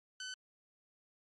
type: tone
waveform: 15% pulse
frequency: 1512 Hz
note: F#6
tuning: 37 cents sharp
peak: -35 dBFS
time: 0.2-0.34 s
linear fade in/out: 2 ms
effects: MP3 48 kbps